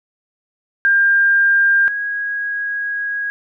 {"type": "tone pair in turn", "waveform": "sine", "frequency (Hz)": [1600, 1648.8], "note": ["G6", "G#6"], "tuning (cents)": [35, -13], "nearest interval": "minor second", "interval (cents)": 52, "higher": "second", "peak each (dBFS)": [-10, -19], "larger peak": "first", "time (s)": [[0.85, 1.88], [1.88, 3.3]], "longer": "second", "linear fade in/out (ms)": 0, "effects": []}